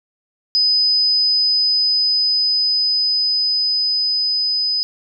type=tone with level ramp; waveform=sine; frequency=5010 Hz; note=D#8; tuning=11 cents sharp; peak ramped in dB=-12 to -16 dBFS; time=0.55-4.83 s; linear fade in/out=0 ms; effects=none